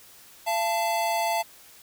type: tone pair together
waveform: square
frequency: 682.5 / 881 Hz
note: F5 / A5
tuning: -40 / +2 cents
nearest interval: major third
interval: 442 cents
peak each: -27 dBFS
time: 0.46-1.43 s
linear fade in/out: 20 ms
effects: white hiss -51 dBFS RMS until 1.82 s